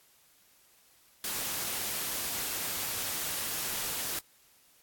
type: noise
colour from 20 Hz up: white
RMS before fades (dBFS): -34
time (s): 1.24-4.19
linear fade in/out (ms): 2
effects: white hiss -63 dBFS RMS until 4.82 s + AAC 64 kbps